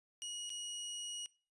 20% pulse tone with dropouts, 2900 Hz, F#7, 35 cents flat, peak -36 dBFS, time 0.22-1.26 s, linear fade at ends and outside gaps 0 ms, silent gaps 0.494-0.502 s, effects noise-tail reverb RT60 0.4 s tail -23 dB re dry + resampled to 24000 Hz

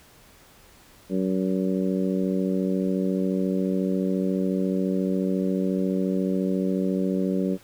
harmonic tone, 94.2 Hz, F#2, 32 cents sharp, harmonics 2 / 3 / 4 / 5 / 6, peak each -24 / -28 / -30 / -32 / -34 dBFS, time 1.09-7.58 s, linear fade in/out 50 ms, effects pink hiss -53 dBFS RMS until 7.63 s

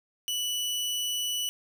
sawtooth tone, 2960 Hz, F#7, in tune, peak -25 dBFS, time 0.28-1.49 s, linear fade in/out 0 ms, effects none

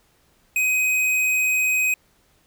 sine tone with tanh clipping, 2515 Hz, D#7, 18 cents sharp, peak -19 dBFS, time 0.56-1.94 s, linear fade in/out 2 ms, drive 18 dB, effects pink hiss -61 dBFS RMS until 2.46 s

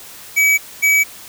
square tone pair in turn, 2281 / 2281 Hz, C#7 / C#7, +49 / +49 cents, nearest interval unison, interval 0 cents, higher neither, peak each -11 dBFS, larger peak neither, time 0.36-0.58 / 0.82-1.04 s, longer neither, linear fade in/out 20 ms, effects white hiss -37 dBFS RMS until 1.28 s

